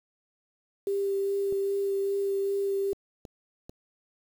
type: tone with vibrato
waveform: sine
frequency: 395.6 Hz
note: G4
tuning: 16 cents sharp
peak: -25 dBFS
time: 0.87-2.93 s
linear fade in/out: 2 ms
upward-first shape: sine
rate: 2.5 Hz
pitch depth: 11 cents each way
type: clicks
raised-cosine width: 2 ms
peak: -29 dBFS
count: 4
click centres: 1.525 / 2.931 / 3.252 / 3.695 s
effects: 8-bit